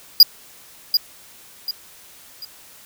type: tone with echo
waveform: square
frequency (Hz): 4865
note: D#8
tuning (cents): -40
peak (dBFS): -4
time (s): 0.2-0.23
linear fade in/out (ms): 2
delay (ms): 740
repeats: 3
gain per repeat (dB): -9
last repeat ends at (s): 2.45
effects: white hiss -46 dBFS RMS until 2.85 s